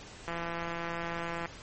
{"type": "click train", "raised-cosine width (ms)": 0.5, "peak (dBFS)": -21, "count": 200, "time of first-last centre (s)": [0.28, 1.458], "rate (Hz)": 169, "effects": ["pink hiss -48 dBFS RMS until 1.62 s", "MP3 32 kbps"]}